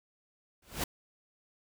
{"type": "noise with exponential growth", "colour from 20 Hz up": "pink", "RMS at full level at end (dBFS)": -28, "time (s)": [0.62, 0.84], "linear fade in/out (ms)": 5, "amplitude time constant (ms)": 46, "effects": []}